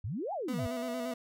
sine exponential two-way sweep, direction up then down, 85.2 to 854 to 85.2 Hz, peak -33 dBFS, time 0.04-0.67 s, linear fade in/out 5 ms, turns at 0.33 s
30% pulse tone with vibrato, 246.9 Hz, B3, in tune, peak -33 dBFS, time 0.48-1.14 s, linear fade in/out 5 ms, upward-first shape square, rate 8.7 Hz, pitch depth 39 cents each way
sine tone, 664 Hz, E5, 12 cents sharp, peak -37 dBFS, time 0.58-1.14 s, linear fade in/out 10 ms
effects none

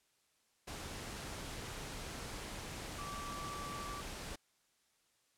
sine tone in noise, 1159 Hz, D6, 23 cents flat, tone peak -44 dBFS, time 2.98-4.01 s, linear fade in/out 10 ms, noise pink, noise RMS -45 dBFS, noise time 0.67-4.36 s, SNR -2 dB, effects white hiss -75 dBFS RMS until 5.37 s + low-pass 10000 Hz 12 dB/octave

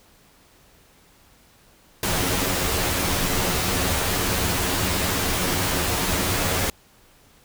pink noise with comb filter, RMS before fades -23 dBFS, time 2.03-6.7 s, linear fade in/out 2 ms, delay 11 ms, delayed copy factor +0.65, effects pink hiss -55 dBFS RMS until 7.44 s

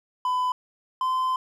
triangle tone pair in turn, 1004 / 1029.8 Hz, B5 / C6, +28 / -28 cents, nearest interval unison, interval 44 cents, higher second, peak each -20 dBFS, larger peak neither, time 0.25-0.52 / 1.01-1.36 s, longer second, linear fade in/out 2 ms, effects none

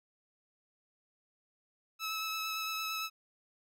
15% pulse tone with vibrato, 1300 Hz, E6, 24 cents flat, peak -28 dBFS, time 1.99-3.1 s, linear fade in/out 50 ms, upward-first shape triangle, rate 8.8 Hz, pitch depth 18 cents each way, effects none

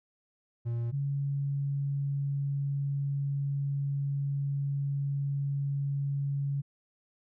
triangle / sine tone pair in turn, 117.9 / 140.21 Hz, A#2 / C#3, +20 / +20 cents, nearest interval minor third, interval 300 cents, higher second, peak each -27 / -28 dBFS, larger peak first, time 0.65-0.92 / 0.92-6.62 s, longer second, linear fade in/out 20 ms, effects none

